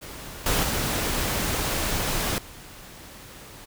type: noise with level steps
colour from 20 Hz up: pink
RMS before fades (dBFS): -39 / -23 / -26 / -44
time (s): 0.01-3.66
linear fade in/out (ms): 20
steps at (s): 0.46 / 0.63 / 2.38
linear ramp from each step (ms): 2
effects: none